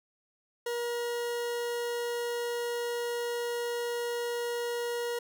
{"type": "tone", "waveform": "40% pulse", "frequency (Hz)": 476.6, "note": "A#4", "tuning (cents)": 38, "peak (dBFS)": -30, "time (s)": [0.66, 5.19], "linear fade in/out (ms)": 5, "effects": []}